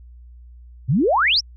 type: exponential sweep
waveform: sine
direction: up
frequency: 110 to 5860 Hz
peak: -14 dBFS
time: 0.88-1.41 s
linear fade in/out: 20 ms
effects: added 60 Hz sine -40 dBFS peak until 1.56 s